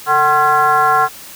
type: tone with frequency modulation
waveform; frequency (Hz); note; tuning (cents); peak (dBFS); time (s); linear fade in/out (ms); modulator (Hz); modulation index
sine; 1063; C6; +27; -9; 0.06-1.09; 50; 308; 1.4
effects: white hiss -35 dBFS RMS until 1.35 s